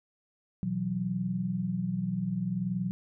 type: chord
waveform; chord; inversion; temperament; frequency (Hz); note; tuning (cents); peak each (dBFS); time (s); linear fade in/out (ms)
sine; B suspended fourth; none; just; 123.47 / 164.63 / 185.21; B2 / E3 / F#3; 0 / -2 / +2; -36 / -35 / -30; 0.63-2.91; 0
effects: none